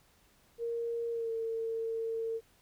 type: tone with pitch glide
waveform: sine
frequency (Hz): 466.2 to 452.7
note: A#4 to A4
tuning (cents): 0 to +49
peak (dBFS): -32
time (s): 0.58-2.41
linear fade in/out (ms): 50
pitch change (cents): -51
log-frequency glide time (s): 1.11-1.32
effects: pink hiss -66 dBFS RMS until 2.61 s